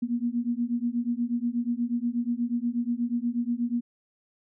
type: beating tone pair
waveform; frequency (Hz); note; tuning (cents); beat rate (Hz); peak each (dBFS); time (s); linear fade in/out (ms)
sine; 234.6 / 242.9; A#3 / B3; +11 / -29; 8.3; -28; 0.02-3.81; 10
effects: none